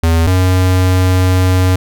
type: tone pair in turn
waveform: square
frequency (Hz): 82.41 / 92.25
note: E2 / F#2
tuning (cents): 0 / -5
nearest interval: major second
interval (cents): 195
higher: second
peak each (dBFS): -9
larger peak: neither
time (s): 0.03-0.27 / 0.27-1.76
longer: second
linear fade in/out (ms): 5
effects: none